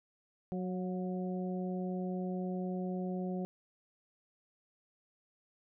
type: harmonic tone with a mistuned harmonic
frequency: 183.9 Hz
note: F#3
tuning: 10 cents flat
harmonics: 1 / 2 / 3 / 4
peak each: -35 / -41 / -45 / -47 dBFS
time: 0.52-3.45 s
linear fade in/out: 0 ms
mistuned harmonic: 4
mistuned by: -24 cents
effects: none